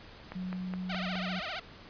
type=click train; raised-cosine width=0.5 ms; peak=-25 dBFS; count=5; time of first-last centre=0.32-1.155 s; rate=4.79 Hz
type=tone; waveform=sine; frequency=183.9 Hz; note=F#3; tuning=10 cents flat; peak=-34 dBFS; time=0.35-1.4 s; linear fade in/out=10 ms
type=tone with vibrato; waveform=10% pulse; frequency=685 Hz; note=F5; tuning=34 cents flat; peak=-27 dBFS; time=0.89-1.6 s; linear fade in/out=10 ms; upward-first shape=triangle; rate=15 Hz; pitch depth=260 cents each way
effects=pink hiss -51 dBFS RMS until 1.89 s + resampled to 11025 Hz